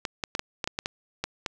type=clicks; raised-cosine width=0.2 ms; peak=-11 dBFS; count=10; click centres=0.052 / 0.238 / 0.351 / 0.394 / 0.642 / 0.675 / 0.789 / 0.859 / 1.24 / 1.462 s; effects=none